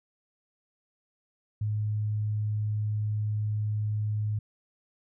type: tone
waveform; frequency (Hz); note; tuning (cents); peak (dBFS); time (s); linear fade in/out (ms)
sine; 106.1; G#2; +38; -26; 1.61-4.39; 5
effects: none